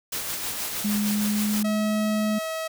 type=noise with tremolo; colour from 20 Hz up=white; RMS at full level=-29 dBFS; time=0.12-1.63 s; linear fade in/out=5 ms; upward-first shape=sine; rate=6.4 Hz; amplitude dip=35%
type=tone with pitch glide; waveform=sine; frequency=207.7 to 213.2 Hz; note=G#3 to G#3; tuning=0 to +46 cents; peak=-22 dBFS; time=0.84-2.39 s; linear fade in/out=10 ms; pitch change=+46 cents; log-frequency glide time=1.07-2 s
type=tone; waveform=sawtooth; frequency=643 Hz; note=E5; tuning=43 cents flat; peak=-24 dBFS; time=1.64-2.68 s; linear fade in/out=10 ms
effects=none